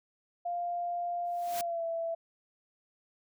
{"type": "tone with pitch glide", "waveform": "sine", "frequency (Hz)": [698.5, 665], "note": ["F5", "E5"], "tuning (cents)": [0, 15], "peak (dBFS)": -31, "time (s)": [0.45, 2.15], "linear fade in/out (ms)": 10, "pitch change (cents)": -85, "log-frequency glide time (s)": [1.55, 1.84]}
{"type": "noise with exponential growth", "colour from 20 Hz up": "white", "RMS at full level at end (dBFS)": -36, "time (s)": [1.25, 1.61], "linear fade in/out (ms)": 1, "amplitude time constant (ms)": 77}
{"effects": []}